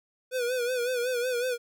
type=tone with vibrato; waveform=square; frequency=493.9 Hz; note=B4; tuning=in tune; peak=-27 dBFS; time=0.31-1.58 s; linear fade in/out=50 ms; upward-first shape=sine; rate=5.4 Hz; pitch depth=72 cents each way; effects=none